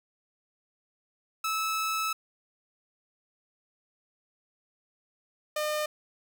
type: tone pair in turn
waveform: sawtooth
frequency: 1304 / 605.9 Hz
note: E6 / D#5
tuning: -19 / -46 cents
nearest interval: octave + minor second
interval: 1327 cents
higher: first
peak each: -24 dBFS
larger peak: neither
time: 1.44-2.13 / 5.56-5.86 s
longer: first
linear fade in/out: 5 ms
effects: none